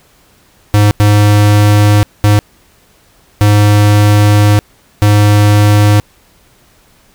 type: tone bursts at uneven times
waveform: square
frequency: 103.9 Hz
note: G#2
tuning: 1 cent sharp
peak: -5 dBFS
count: 5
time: 0.74-0.91 / 1-2.03 / 2.24-2.39 / 3.41-4.59 / 5.02-6 s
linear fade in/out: 0 ms
effects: pink hiss -48 dBFS RMS until 7.14 s